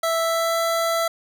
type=tone with pitch glide; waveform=25% pulse; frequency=659.3 to 665.4 Hz; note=E5 to E5; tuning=0 to +16 cents; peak=-16 dBFS; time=0.03-1.08 s; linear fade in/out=5 ms; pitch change=+16 cents; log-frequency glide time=0.21-0.59 s; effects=none